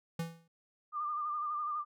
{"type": "tone with exponential decay", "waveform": "square", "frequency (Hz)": 166, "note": "E3", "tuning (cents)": 12, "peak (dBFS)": -32, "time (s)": [0.19, 0.48], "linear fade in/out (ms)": 5, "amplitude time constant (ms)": 61}
{"type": "tone with vibrato", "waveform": "sine", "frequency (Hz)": 1200, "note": "D6", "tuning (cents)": 37, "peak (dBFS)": -33, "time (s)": [0.92, 1.85], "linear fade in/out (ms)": 50, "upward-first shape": "sine", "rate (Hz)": 12, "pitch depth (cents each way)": 42}
{"effects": []}